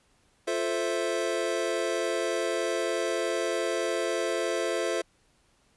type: chord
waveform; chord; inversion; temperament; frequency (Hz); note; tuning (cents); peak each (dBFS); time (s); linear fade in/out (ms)
square; F major seventh; none; equal; 349.2 / 440 / 523.3 / 659.3; F4 / A4 / C5 / E5; 0 / 0 / 0 / 0; -33; 0.47-5.02; 10
effects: pink hiss -66 dBFS RMS until 5.76 s + resampled to 24000 Hz